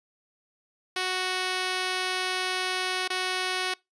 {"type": "tone with dropouts", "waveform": "5% pulse", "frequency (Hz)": 370, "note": "F#4", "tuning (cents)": 0, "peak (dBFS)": -15, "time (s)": [0.96, 3.74], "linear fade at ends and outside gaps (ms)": 5, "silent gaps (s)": [3.078, 3.101], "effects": ["noise-tail reverb RT60 0.2 s tail -24 dB re dry", "resampled to 22050 Hz"]}